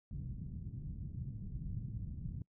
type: low-pass noise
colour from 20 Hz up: white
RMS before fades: -43 dBFS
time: 0.11-2.42 s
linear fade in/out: 2 ms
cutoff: 160 Hz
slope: 24 dB/octave
effects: noise-tail reverb RT60 0.1 s tail -24 dB re dry